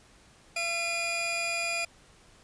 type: tone pair together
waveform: sawtooth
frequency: 678 / 2432 Hz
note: E5 / D#7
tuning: +49 / -40 cents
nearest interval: octave + minor seventh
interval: 2211 cents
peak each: -31 / -26 dBFS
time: 0.56-1.85 s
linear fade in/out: 5 ms
effects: pink hiss -58 dBFS RMS until 2.43 s + resampled to 22050 Hz